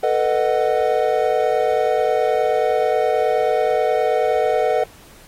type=chord; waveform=triangle; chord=B dominant seventh; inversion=third; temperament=just; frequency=444.5 / 493.9 / 617.4 / 740.8 Hz; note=A4 / B4 / D#5 / F#5; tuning=+18 / 0 / -14 / +2 cents; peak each=-19 dBFS; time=0.03-4.84 s; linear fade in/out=5 ms; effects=pink hiss -47 dBFS RMS until 5.27 s + AAC 48 kbps